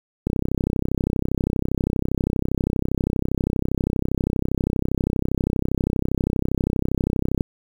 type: click train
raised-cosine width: 3 ms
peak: -8 dBFS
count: 233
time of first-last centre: 0.27-7.408 s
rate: 32.5 Hz
effects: 7-bit